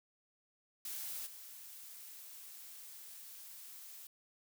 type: noise with level steps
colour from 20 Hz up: blue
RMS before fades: -43 / -52 dBFS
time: 0.85-4.07 s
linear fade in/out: 2 ms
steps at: 1.26 s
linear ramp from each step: 10 ms
effects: none